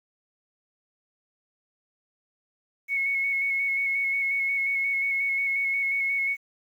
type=tone with vibrato; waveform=sine; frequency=2200 Hz; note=C#7; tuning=14 cents flat; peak=-23 dBFS; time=2.88-6.37 s; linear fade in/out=50 ms; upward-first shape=square; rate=5.6 Hz; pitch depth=17 cents each way; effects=9-bit